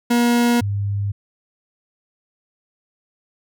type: tone pair in turn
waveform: 40% pulse / sine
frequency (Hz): 238.8 / 100.9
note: A#3 / G#2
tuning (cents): +42 / -49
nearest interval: octave + minor third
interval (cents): 1491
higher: first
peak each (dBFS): -13 / -19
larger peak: first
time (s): 0.1-0.61 / 0.61-1.12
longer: neither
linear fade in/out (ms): 10
effects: none